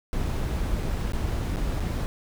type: noise with dropouts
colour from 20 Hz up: brown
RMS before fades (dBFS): -27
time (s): 0.13-2.06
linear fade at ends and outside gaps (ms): 0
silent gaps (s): 0.826-0.831 / 1.12-1.134 / 1.559-1.569 / 1.798-1.805
effects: none